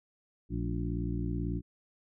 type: harmonic tone with a mistuned harmonic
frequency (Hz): 58.27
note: A#1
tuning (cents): 0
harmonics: 1 / 2 / 3 / 4 / 5 / 6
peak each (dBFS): -35 / -36 / -37 / -43 / -38 / -43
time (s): 0.49-1.62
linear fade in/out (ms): 50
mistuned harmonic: 4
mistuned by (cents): -110
effects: none